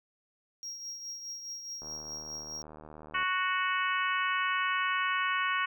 triangle tone with tremolo, 5610 Hz, F8, 7 cents sharp, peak -35 dBFS, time 0.63-2.62 s, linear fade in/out 0 ms, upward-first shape triangle, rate 4.8 Hz, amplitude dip 55%
click train, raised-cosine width 1 ms, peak -34 dBFS, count 109, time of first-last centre 1.82-3.228 s, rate 76.7 Hz
harmonic tone, 370 Hz, F#4, in tune, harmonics 3 / 4 / 5 / 6 / 7 / 8, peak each -31 / -33 / -35 / -37 / -38 / -39 dBFS, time 3.14-5.66 s, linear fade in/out 10 ms
effects none

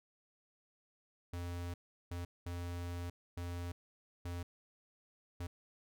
square tone bursts at uneven times, 87.31 Hz, F2, in tune, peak -40 dBFS, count 6, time 1.33-1.74 / 2.11-2.25 / 2.46-3.1 / 3.37-3.72 / 4.25-4.43 / 5.4-5.47 s, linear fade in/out 5 ms, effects none

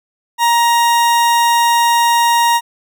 40% pulse tone, 940 Hz, A#5, 14 cents sharp, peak -9 dBFS, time 0.38-2.61 s, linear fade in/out 50 ms, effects none

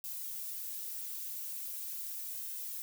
violet noise with flanger, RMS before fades -41 dBFS, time 0.04-2.82 s, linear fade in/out 0 ms, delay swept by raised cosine 1.9 to 4.7 ms, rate 0.41 Hz, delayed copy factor +0.8, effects none

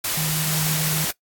sine tone in noise, 155.6 Hz, D#3, in tune, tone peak -24 dBFS, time 0.17-1.05 s, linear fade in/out 5 ms, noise white, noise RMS -24 dBFS, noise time 0.04-1.11 s, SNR -3 dB, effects noise-tail reverb RT60 0.1 s tail -18 dB re dry + AAC 64 kbps

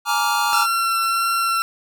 square chord, Bb dominant seventh, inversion third, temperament just, 839.1 / 932.3 / 1165.4 / 1398.5 Hz, Ab5 / Bb5 / D6 / F6, +18 / 0 / -14 / +2 cents, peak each -24 dBFS, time 0.05-0.67 s, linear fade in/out 50 ms
40% pulse tone with vibrato, 1357 Hz, E6, 50 cents sharp, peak -17 dBFS, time 0.53-1.62 s, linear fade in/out 0 ms, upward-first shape sine, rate 1.6 Hz, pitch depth 8 cents each way
effects none

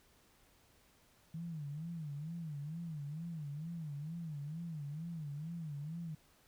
sine tone with vibrato, 155.9 Hz, D#3, 4 cents sharp, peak -40 dBFS, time 1.34-6.15 s, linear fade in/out 5 ms, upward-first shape sine, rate 2.2 Hz, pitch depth 160 cents each way, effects pink hiss -68 dBFS RMS until 6.47 s

